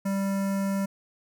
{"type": "tone with notch filter", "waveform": "square", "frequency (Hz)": 196, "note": "G3", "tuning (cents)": 0, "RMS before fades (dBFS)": -27, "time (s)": [0.05, 0.86], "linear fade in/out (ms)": 10, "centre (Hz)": 3500, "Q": 0.77, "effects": []}